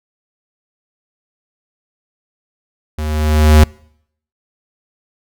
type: tone with level ramp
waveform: square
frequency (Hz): 76.6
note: D#2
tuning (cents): -27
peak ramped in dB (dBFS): -20 to -3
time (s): 2.98-3.64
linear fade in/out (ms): 5
effects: noise-tail reverb RT60 0.7 s tail -26 dB re dry